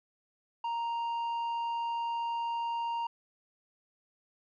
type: tone with tanh clipping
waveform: sine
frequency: 932.3 Hz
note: A#5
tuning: in tune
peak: -32 dBFS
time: 0.64-3.07 s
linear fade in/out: 5 ms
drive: 6 dB
effects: none